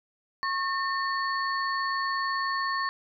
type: tone cluster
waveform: sine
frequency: 1093 / 1809 / 4427 Hz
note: C#6 / A6 / C#8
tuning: -25 / +48 / -3 cents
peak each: -28 / -31 / -36 dBFS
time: 0.43-2.89 s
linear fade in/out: 0 ms
effects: none